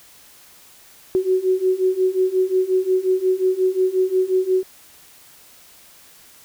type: beating tone pair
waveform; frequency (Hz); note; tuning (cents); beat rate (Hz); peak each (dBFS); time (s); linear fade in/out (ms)
sine; 370 / 375.6; F#4 / F#4; 0 / +26; 5.6; -20 / -18; 1.15-4.63; 0
effects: white hiss -48 dBFS RMS until 6.44 s